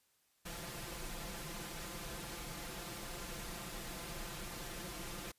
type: noise with comb filter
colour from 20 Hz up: pink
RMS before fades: -45 dBFS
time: 0.45-5.32 s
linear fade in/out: 10 ms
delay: 5.8 ms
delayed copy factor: +0.75
effects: white hiss -75 dBFS RMS until 5.38 s + resampled to 32000 Hz